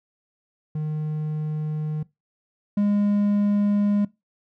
triangle tone pair in turn, 153.4 / 204.8 Hz, D#3 / G#3, -24 / -24 cents, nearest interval perfect fourth, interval 500 cents, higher second, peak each -22 / -16 dBFS, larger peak second, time 0.75-2.03 / 2.77-4.05 s, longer neither, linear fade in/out 5 ms, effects noise-tail reverb RT60 0.2 s tail -20 dB re dry

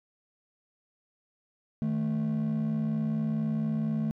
triangle tone pair together, 155.2 / 219.5 Hz, D#3 / A3, -4 / -4 cents, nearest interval tritone, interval 600 cents, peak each -28 / -25 dBFS, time 1.82-4.11 s, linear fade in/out 0 ms, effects tanh soft clip ceiling -21 dBFS

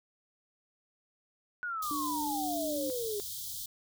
sine exponential sweep, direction down, 1480 to 401.7 Hz, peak -33 dBFS, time 1.63-3.2 s, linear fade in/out 0 ms
white band-stop noise, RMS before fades -40 dBFS, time 1.82-3.66 s, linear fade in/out 5 ms, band 150 to 3200 Hz, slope 96 dB/octave
sine tone, 297.7 Hz, D4, 24 cents sharp, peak -35 dBFS, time 1.91-2.9 s, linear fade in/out 0 ms
effects none

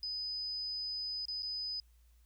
sine tone with dropouts, 5000 Hz, D#8, 8 cents sharp, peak -36 dBFS, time 0.03-1.8 s, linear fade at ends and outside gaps 1 ms, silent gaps 1.254-1.283 / 1.423-1.43 s, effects added 58 Hz sine -61 dBFS peak until 2.25 s + white hiss -75 dBFS RMS until 2.25 s

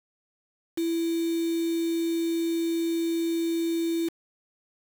sine tone with quantisation, 332.5 Hz, E4, 15 cents sharp, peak -24 dBFS, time 0.77-4.09 s, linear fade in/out 10 ms, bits 6, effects none

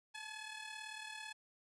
15% pulse ring-modulated tone, 856 Hz, A5, 48 cents flat, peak -36 dBFS, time 0.14-1.33 s, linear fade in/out 10 ms, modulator 837 Hz, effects high-pass 200 Hz 12 dB/octave + resampled to 22050 Hz

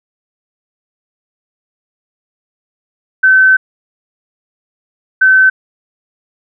sine tone pair in turn, 1530 / 1530 Hz, G6 / G6, -42 / -42 cents, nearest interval unison, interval 0 cents, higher neither, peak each -4 dBFS, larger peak neither, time 3.23-3.57 / 5.21-5.5 s, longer first, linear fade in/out 10 ms, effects none

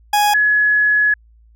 40% pulse / sine tone pair in turn, 830.6 / 1692.2 Hz, G#5 / G#6, 0 / +32 cents, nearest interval octave, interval 1232 cents, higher second, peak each -11 dBFS, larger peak neither, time 0.13-0.34 / 0.34-1.14 s, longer second, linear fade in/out 5 ms, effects added 56 Hz sine -46 dBFS peak until 1.55 s

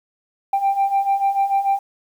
sine beating tone pair, 784 / 790.8 Hz, G5 / G5, 0 / +15 cents, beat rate 6.8 Hz, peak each -20 / -16 dBFS, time 0.53-1.79 s, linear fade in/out 5 ms, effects tanh soft clip ceiling -12 dBFS + 8-bit

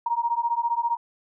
sine beating tone pair, 932.3 / 947.3 Hz, A#5 / A#5, 0 / +28 cents, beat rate 15 Hz, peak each -25 dBFS, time 0.06-0.97 s, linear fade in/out 5 ms, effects none

